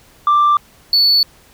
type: tone pair in turn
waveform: sine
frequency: 1179 / 4451 Hz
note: D6 / C#8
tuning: +6 / +6 cents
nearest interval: octave + major seventh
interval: 2300 cents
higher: second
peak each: -7 dBFS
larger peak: neither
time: 0.27-0.57 / 0.93-1.23 s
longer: neither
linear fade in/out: 2 ms
effects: tanh soft clip ceiling -7 dBFS + pink hiss -48 dBFS RMS until 1.53 s